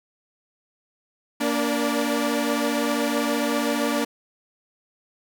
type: tone cluster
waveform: sawtooth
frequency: 233.8 / 289.2 / 473.5 / 586 Hz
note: A#3 / D4 / A#4 / D5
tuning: +5 / -27 / +27 / -4 cents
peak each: -22 / -21 / -29 / -25 dBFS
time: 1.4-4.05 s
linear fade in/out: 10 ms
effects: none